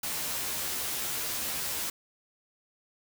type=noise with comb filter; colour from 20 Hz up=white; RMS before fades=-33 dBFS; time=0.03-1.9 s; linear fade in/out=5 ms; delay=13 ms; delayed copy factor=+0.95; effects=none